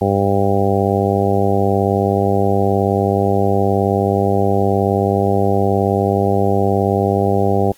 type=harmonic tone; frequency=99 Hz; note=G2; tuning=18 cents sharp; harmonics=1 / 2 / 3 / 4 / 5 / 6 / 7 / 8; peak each=-19 / -20 / -24 / -19 / -21 / -24 / -22 / -22 dBFS; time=0.01-7.72 s; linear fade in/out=5 ms; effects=white hiss -50 dBFS RMS until 7.77 s + AAC 64 kbps